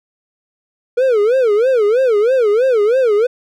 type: tone with vibrato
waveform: triangle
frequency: 466.2 Hz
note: A#4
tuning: in tune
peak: -8 dBFS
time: 0.97-3.27 s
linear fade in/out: 10 ms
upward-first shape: sine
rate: 3.1 Hz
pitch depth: 230 cents each way
effects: none